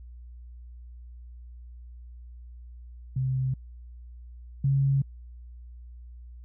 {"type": "tone pair in turn", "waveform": "sine", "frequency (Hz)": [130.81, 137.23], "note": ["C3", "C#3"], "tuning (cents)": [0, -17], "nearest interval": "minor second", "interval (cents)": 83, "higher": "second", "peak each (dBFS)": [-24, -20], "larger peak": "second", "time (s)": [[3.16, 3.54], [4.64, 5.02]], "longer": "neither", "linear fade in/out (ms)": 5, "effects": ["added 60 Hz sine -42 dBFS peak until 6.44 s"]}